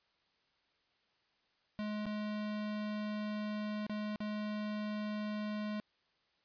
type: tone with dropouts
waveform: square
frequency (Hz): 210.9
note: G#3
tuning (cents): +27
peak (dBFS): -37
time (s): 1.79-5.8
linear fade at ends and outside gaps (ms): 0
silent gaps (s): 2.056-2.065 / 3.866-3.896 / 4.159-4.204
effects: white hiss -75 dBFS RMS until 6.44 s + resampled to 11025 Hz